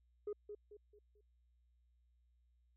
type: tone with echo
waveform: sine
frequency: 415.3 Hz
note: G#4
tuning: in tune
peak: -37 dBFS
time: 0.27-0.33 s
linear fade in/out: 5 ms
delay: 220 ms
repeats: 4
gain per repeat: -8 dB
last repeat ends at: 1.21 s
effects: tanh soft clip ceiling -37 dBFS + added 60 Hz sine -70 dBFS peak until 2.76 s